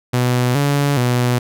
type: tone with pitch steps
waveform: sawtooth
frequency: 124 / 142.6 / 123.1 Hz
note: B2 / C#3 / B2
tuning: +7 / +49 / -5 cents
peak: -10 dBFS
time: 0.13-1.39 s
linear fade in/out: 10 ms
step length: 420 ms
effects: none